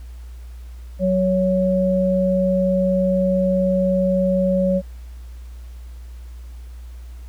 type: tone pair together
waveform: sine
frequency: 185.88 / 557 Hz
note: F#3 / C#5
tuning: +8 / +8 cents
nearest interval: octave + perfect fifth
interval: 1900 cents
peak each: -18 dBFS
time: 0.99-4.82 s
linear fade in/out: 50 ms
effects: added 60 Hz sine -33 dBFS peak until 7.28 s + pink hiss -54 dBFS RMS until 7.28 s